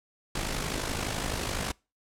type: noise with amplitude modulation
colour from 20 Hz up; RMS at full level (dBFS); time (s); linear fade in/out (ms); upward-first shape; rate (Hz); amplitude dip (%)
pink; -29; 0.35-1.72; 5; sine; 51.8; 60
effects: noise-tail reverb RT60 0.3 s tail -26 dB re dry + low-pass 10000 Hz 12 dB/octave